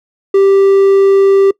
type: tone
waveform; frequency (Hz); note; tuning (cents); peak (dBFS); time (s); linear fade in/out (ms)
triangle; 392; G4; 0; -3; 0.34-1.51; 5
effects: noise-tail reverb RT60 0.1 s tail -22 dB re dry